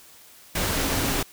sine tone in noise, 270.3 Hz, C#4, 44 cents flat, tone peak -32 dBFS, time 0.77-1.16 s, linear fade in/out 5 ms, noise pink, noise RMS -25 dBFS, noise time 0.55-1.23 s, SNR -10 dB, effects white hiss -50 dBFS RMS until 1.32 s

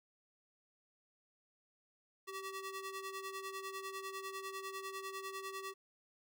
sawtooth ring-modulated tone, 766 Hz, G5, 40 cents flat, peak -36 dBFS, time 2.27-5.74 s, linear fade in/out 20 ms, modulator 378 Hz, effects none

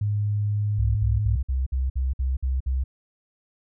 sine tone with pitch glide, 103.83 to 105.1 Hz, G#2 to G#2, 0 to +21 cents, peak -21 dBFS, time 0.01-1.36 s, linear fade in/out 5 ms, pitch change +21 cents, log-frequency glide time 0.52-1.05 s
sine tone bursts, 65.2 Hz, C2, 5 cents flat, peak -21 dBFS, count 9, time 0.78-2.84 s, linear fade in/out 10 ms, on 180 ms, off 55 ms
effects none

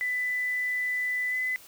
sine tone with pitch glide, 1994 to 2013 Hz, B6 to B6, +16 to +33 cents, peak -26 dBFS, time 0.01-1.56 s, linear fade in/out 0 ms, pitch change +17 cents, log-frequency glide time 1.3-1.35 s, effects white hiss -51 dBFS RMS until 1.67 s

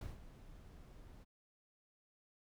brown noise with ADSR envelope, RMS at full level -44 dBFS, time 0.01-1.25 s, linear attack 4 ms, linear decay 160 ms, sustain -12 dB, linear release 26 ms, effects none

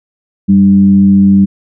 sine tone with frequency modulation, 196 Hz, G3, in tune, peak -3 dBFS, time 0.48-1.46 s, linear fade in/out 20 ms, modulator 102 Hz, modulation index 0.38, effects none

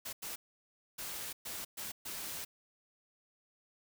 white noise bursts at uneven times, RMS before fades -42 dBFS, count 6, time 0.05-0.13 / 0.22-0.36 / 0.98-1.33 / 1.45-1.65 / 1.77-1.92 / 2.05-2.45 s, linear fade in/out 10 ms, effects none

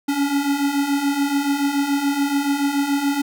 square beating tone pair, 277.2 / 284.2 Hz, C#4 / C#4, 0 / +43 cents, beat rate 7 Hz, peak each -25 / -20 dBFS, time 0.08-3.22 s, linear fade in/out 10 ms, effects none

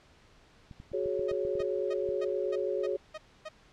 clicks, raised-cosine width 5 ms, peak -34 dBFS, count 10, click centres 0.712 / 0.801 / 0.918 / 1.059 / 1.194 / 1.315 / 1.451 / 1.554 / 1.604 / 2.09 s
sine chord, F# suspended second, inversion none, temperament equal with one note detuned, 370 / 419.4 / 554.4 Hz, F#4 / G#4 / C#5, 0 / +17 / 0 cents, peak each -33 dBFS, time 0.93-2.97 s, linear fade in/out 10 ms
sawtooth tone bursts, 623 Hz, D#5, 2 cents sharp, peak -34 dBFS, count 8, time 1.28-3.49 s, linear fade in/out 10 ms, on 40 ms, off 270 ms
effects pink hiss -60 dBFS RMS until 3.72 s + low-pass 5000 Hz 12 dB/octave

